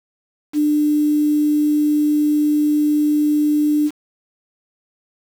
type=tone with quantisation; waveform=sine; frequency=298.5 Hz; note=D4; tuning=28 cents sharp; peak=-13 dBFS; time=0.53-3.91 s; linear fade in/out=50 ms; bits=6; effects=none